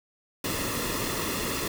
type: noise with comb filter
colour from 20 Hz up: pink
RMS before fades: -30 dBFS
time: 0.44-1.68 s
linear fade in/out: 5 ms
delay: 1.3 ms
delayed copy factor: -0.6
effects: none